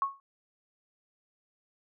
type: tone with exponential decay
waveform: sine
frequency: 1100 Hz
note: C#6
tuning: 14 cents flat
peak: -22 dBFS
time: 0.02-0.2 s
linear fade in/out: 1 ms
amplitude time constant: 39 ms
effects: none